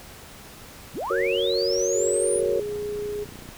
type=linear sweep; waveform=sine; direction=up; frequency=46.25 to 9956 Hz; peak=-27 dBFS; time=0.93-2.42 s; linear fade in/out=50 ms
type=chord; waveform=sine; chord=F# major; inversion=none; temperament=equal; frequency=370 / 466.2 / 554.4 Hz; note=F#4 / A#4 / C#5; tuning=0 / 0 / 0 cents; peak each=-26 / -25 / -26 dBFS; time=1.1-2.6 s; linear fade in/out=5 ms
type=tone; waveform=sine; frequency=415.3 Hz; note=G#4; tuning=in tune; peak=-27 dBFS; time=1.94-3.25 s; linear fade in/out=20 ms
type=click train; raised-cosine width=3 ms; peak=-29 dBFS; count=35; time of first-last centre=2.36-3.49 s; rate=30.1 Hz
effects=pink hiss -44 dBFS RMS until 3.57 s